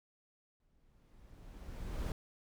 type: noise with exponential growth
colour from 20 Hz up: brown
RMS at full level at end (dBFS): -35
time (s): 0.6-2.12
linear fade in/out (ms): 2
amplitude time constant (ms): 330
effects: none